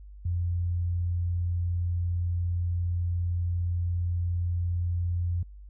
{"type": "tone", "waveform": "sine", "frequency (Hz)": 87.31, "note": "F2", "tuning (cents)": 0, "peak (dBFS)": -25, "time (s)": [0.25, 5.43], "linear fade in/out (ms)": 5, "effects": ["added 50 Hz sine -43 dBFS peak until 5.69 s"]}